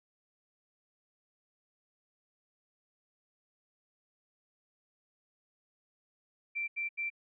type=tone bursts; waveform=sine; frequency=2349 Hz; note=D7; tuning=in tune; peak=-32 dBFS; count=3; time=6.55-7.102 s; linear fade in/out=20 ms; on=130 ms; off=81 ms; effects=none